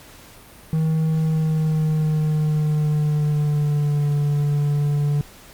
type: tone with pitch glide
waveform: triangle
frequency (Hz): 158.8 to 145.62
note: D#3 to D3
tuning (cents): +36 to -14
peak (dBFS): -15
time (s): 0.73-5.21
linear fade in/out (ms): 0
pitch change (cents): -150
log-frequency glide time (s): 1.19-4.12
effects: pink hiss -45 dBFS RMS until 5.53 s + Opus 48 kbps